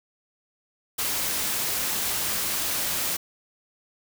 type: noise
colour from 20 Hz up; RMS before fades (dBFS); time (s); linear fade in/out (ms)
white; -27; 0.98-3.17; 10
effects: none